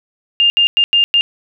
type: tone bursts at uneven times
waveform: sine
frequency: 2808 Hz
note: F7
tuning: 9 cents sharp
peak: -8 dBFS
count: 5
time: 0.4-0.5 / 0.57-0.67 / 0.77-0.84 / 0.93-1.04 / 1.14-1.21 s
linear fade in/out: 0 ms
effects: none